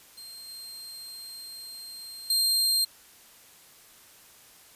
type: tone with level steps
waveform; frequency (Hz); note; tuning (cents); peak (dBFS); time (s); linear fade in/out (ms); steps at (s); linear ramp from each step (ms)
sawtooth; 4186; C8; 0; -39 / -37 / -19; 0.17-2.85; 10; 0.48 / 2.3; 2
effects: white hiss -54 dBFS RMS until 4.75 s + resampled to 32000 Hz